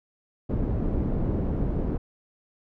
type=low-pass noise; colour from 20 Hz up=pink; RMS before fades=-26 dBFS; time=0.49-1.98 s; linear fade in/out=10 ms; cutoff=370 Hz; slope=12 dB/octave; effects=none